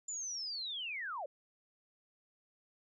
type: linear sweep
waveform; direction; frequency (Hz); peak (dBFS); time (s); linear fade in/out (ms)
sine; down; 7160 to 514; -38; 0.08-1.26; 5
effects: none